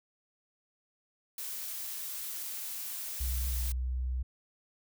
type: noise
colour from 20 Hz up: blue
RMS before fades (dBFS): -39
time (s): 1.38-3.72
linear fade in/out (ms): 2
type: tone with pitch glide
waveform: sine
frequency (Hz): 62.6 to 63.22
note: B1 to B1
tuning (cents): +24 to +41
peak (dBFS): -30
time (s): 3.2-4.23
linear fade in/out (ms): 10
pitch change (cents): +17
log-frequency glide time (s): 3.56-4.05
effects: none